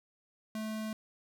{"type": "tone", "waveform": "square", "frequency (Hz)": 217.5, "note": "A3", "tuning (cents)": -20, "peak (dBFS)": -36, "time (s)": [0.55, 0.93], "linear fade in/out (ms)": 2, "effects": []}